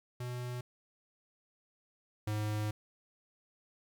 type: tone pair in turn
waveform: square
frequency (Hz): 123.47 / 106.14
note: B2 / G#2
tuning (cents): 0 / +38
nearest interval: minor third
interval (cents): 262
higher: first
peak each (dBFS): -38 / -33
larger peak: second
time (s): 0.2-0.61 / 2.27-2.71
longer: second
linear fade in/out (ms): 5
effects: 12-bit